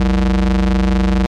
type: ring-modulated tone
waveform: square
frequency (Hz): 67.1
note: C2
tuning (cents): +44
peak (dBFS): -9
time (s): 0-1.26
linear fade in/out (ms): 0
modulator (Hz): 122
effects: low-pass 5000 Hz 12 dB/octave + MP3 96 kbps